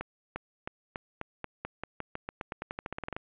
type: accelerating click train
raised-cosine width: 0.5 ms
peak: -20 dBFS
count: 23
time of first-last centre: 0.01-3.165 s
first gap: 350 ms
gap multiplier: 0.9
effects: resampled to 8000 Hz + 9-bit